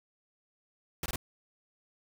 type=noise bursts; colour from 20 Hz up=pink; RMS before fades=-35 dBFS; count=3; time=1.03-1.159 s; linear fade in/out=2 ms; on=29 ms; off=21 ms; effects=none